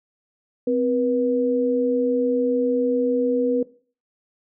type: tone pair together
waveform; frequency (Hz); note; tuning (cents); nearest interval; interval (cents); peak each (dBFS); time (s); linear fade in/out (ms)
sine; 258 / 485; C4 / B4; -24 / -31; major seventh; 1093; -22 / -20; 0.67-3.63; 5
effects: noise-tail reverb RT60 0.4 s tail -18 dB re dry